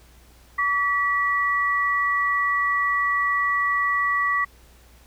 sine tone pair together, 1145.1 / 1947 Hz, D6 / B6, -44 / -25 cents, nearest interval major sixth, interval 919 cents, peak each -22 dBFS, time 0.58-4.45 s, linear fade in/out 10 ms, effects added 60 Hz sine -51 dBFS peak until 5.06 s + pink hiss -55 dBFS RMS until 5.06 s

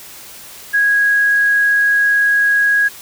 sine tone, 1653 Hz, G#6, 9 cents flat, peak -10 dBFS, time 0.73-2.89 s, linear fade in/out 20 ms, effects white hiss -36 dBFS RMS until 3.01 s

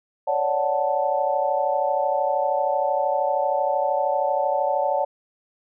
sine chord, D major seventh, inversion third, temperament equal, 554.4 / 587.3 / 740 / 880 Hz, C#5 / D5 / F#5 / A5, 0 / 0 / 0 / 0 cents, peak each -25 dBFS, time 0.27-5.05 s, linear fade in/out 10 ms, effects none

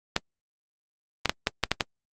clicks, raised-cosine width 0.2 ms, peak -4 dBFS, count 7, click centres 0.164 / 1.257 / 1.295 / 1.471 / 1.637 / 1.716 / 1.808 s, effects Opus 32 kbps

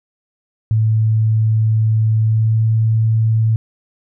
sine tone with pitch glide, 110 to 111.34 Hz, A2 to A2, 0 to +21 cents, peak -11 dBFS, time 0.71-3.56 s, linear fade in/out 0 ms, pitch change +21 cents, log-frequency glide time 2.21-2.66 s, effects none

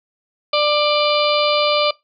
harmonic tone, 593 Hz, D5, 17 cents sharp, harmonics 1 / 2 / 4 / 5 / 6 / 7 / 8, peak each -17 / -20 / -23 / -24 / -25 / -25 / -26 dBFS, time 0.53-1.91 s, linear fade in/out 5 ms, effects noise-tail reverb RT60 0.2 s tail -23 dB re dry

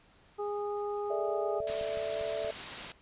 harmonic tone, 411.6 Hz, G#4, 16 cents flat, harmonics 1 / 2 / 3, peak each -33 / -39 / -43 dBFS, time 0.38-1.61 s, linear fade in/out 20 ms
sine chord, A suspended fourth, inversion none, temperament equal, 440 / 587.3 / 659.3 Hz, A4 / D5 / E5, 0 / 0 / 0 cents, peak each -38 / -36 / -35 dBFS, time 1.1-2.51 s, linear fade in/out 5 ms
clicks, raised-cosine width 5 ms, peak -37 dBFS, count 6, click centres 1.604 / 1.7 / 1.812 / 1.973 / 2.212 / 2.447 s
white noise, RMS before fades -39 dBFS, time 1.67-2.92 s, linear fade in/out 2 ms
effects pink hiss -62 dBFS RMS until 3.01 s + resampled to 8000 Hz

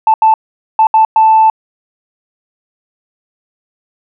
sine tone bursts at uneven times, 880 Hz, A5, in tune, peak -3 dBFS, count 5, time 0.07-0.14 / 0.22-0.34 / 0.79-0.87 / 0.94-1.05 / 1.16-1.5 s, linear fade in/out 2 ms, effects tanh soft clip ceiling 0 dBFS

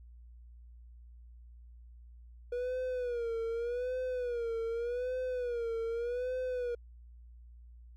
triangle tone with vibrato, 482.1 Hz, B4, 42 cents flat, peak -30 dBFS, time 2.52-6.75 s, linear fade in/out 5 ms, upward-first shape sine, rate 0.84 Hz, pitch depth 100 cents each way, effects added 59 Hz sine -50 dBFS peak until 7.96 s + MP3 96 kbps

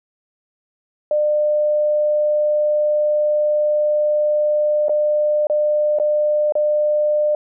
sine tone with dropouts, 600 Hz, D5, 37 cents sharp, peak -14 dBFS, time 1.11-7.35 s, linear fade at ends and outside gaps 2 ms, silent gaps 4.884-4.894 / 5.47-5.498 / 5.987-5.998 / 6.523-6.553 s, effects none

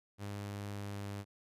sawtooth tone with pitch glide, 101.5 to 100.8 Hz, G#2 to G2, -39 to +49 cents, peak -36 dBFS, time 0.18-1.25 s, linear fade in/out 50 ms, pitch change -12 cents, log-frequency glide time 0.73-1.06 s, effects resampled to 32000 Hz

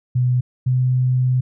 sine tone pair in turn, 125.1 / 127.29 Hz, B2 / C3, +23 / -47 cents, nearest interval unison, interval 30 cents, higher second, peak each -14 dBFS, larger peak neither, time 0.15-0.41 / 0.66-1.41 s, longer second, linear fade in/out 10 ms, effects none

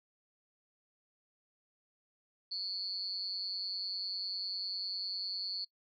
sine tone with amplitude modulation, 4435 Hz, C#8, in tune, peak -31 dBFS, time 2.51-5.65 s, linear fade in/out 10 ms, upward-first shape sine, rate 190 Hz, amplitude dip 100%, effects noise-tail reverb RT60 0.1 s tail -25 dB re dry

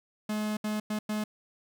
45% pulse tone bursts at uneven times, 212.7 Hz, G#3, 42 cents sharp, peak -29 dBFS, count 4, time 0.29-0.57 / 0.64-0.8 / 0.9-0.99 / 1.09-1.24 s, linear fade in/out 5 ms, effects none

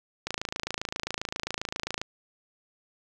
click train, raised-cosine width 0.2 ms, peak -13 dBFS, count 49, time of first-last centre 0.27-2.015 s, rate 27.5 Hz, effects none

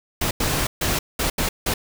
pink noise bursts at uneven times, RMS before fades -22 dBFS, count 6, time 0.21-0.31 / 0.4-0.67 / 0.81-0.99 / 1.19-1.3 / 1.38-1.49 / 1.66-1.74 s, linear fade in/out 5 ms, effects none

